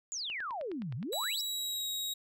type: exponential two-way sweep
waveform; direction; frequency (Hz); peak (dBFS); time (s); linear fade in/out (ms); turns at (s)
sine; down then up; 7280 to 110 to 5670; -35; 0.12-1.41; 0; 0.95
type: click train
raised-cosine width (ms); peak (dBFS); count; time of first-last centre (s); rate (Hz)
0.3; -33; 10; 0.3-1.237; 9.61
type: tone with pitch glide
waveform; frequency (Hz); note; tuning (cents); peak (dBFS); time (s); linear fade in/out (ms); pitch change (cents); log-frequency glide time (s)
sawtooth; 3911 to 3802; B7 to A#7; -18 to +33; -31; 1.12-2.14; 10; -49; 1.36-1.88
effects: none